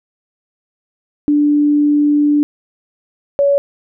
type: tone pair in turn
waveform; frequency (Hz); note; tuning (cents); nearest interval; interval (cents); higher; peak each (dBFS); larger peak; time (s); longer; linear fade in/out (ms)
sine; 293.7 / 563.8; D4 / C#5; 0 / +29; major seventh; 1129; second; -9; neither; 1.28-2.43 / 3.39-3.58; first; 0
effects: none